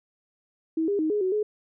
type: tone with pitch steps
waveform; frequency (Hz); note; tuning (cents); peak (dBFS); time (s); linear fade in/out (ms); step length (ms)
sine; 321.9 / 404.3 / 313 / 417 / 373.3 / 422.7; E4 / G#4 / D#4 / G#4 / F#4 / G#4; -41 / -46 / +10 / +7 / +15 / +31; -22; 0.77-1.43; 5; 110
effects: none